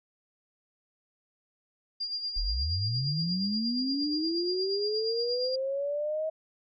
sine tone with tremolo, 4796 Hz, D8, 36 cents sharp, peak -29 dBFS, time 2-5.56 s, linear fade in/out 10 ms, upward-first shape sine, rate 8.5 Hz, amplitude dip 55%
sine linear sweep, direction up, 30.8 to 638 Hz, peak -28 dBFS, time 2.36-6.3 s, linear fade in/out 10 ms
effects none

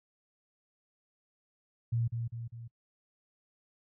sine tone with echo, 116.54 Hz, A#2, in tune, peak -27 dBFS, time 1.92-2.08 s, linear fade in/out 10 ms, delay 200 ms, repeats 3, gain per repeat -5 dB, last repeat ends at 2.68 s, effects noise-tail reverb RT60 0.1 s tail -25 dB re dry

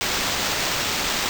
blue noise with sample-and-hold, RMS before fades -24 dBFS, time 0.01-1.29 s, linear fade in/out 0 ms, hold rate 11025 Hz, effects none

